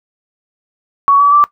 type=tone with pitch steps; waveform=sine; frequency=1121 / 1144.6 / 1168.6 Hz; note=C#6 / D6 / D6; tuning=+19 / -45 / -9 cents; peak=-5 dBFS; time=1.08-1.44 s; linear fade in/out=0 ms; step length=120 ms; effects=noise-tail reverb RT60 0.1 s tail -17 dB re dry